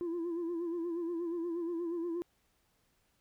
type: tone with vibrato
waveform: sine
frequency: 340.1 Hz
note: F4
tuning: 46 cents flat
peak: -31 dBFS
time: 0.01-2.22 s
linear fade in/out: 0 ms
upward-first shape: sine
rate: 8.4 Hz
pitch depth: 64 cents each way
effects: tanh soft clip ceiling -32 dBFS + pink hiss -74 dBFS RMS until 3.2 s